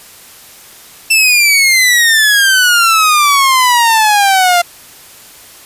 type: exponential sweep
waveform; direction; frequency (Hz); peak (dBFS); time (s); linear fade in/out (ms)
sawtooth; down; 2679 to 690; -3; 1.1-4.62; 10
effects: white hiss -37 dBFS RMS until 5.65 s + resampled to 32000 Hz